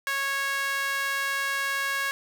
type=tone with high-pass filter; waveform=sawtooth; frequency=551 Hz; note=C#5; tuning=11 cents flat; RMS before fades=-28 dBFS; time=0.07-2.11 s; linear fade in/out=0 ms; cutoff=1500 Hz; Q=2.7; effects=none